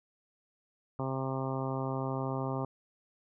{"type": "harmonic tone", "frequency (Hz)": 132.9, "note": "C3", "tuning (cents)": 27, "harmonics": [1, 2, 3, 4, 5, 6, 7, 8, 9], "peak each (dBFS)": [-35, -38, -40, -41, -42, -43, -43, -44, -45], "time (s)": [0.99, 2.65], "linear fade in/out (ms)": 2, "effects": []}